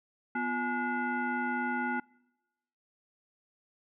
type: tone with frequency modulation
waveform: sine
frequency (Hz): 845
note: G#5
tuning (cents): +30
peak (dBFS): -29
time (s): 0.35-2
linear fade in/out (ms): 5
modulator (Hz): 598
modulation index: 1.5
effects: noise-tail reverb RT60 1.0 s tail -26 dB re dry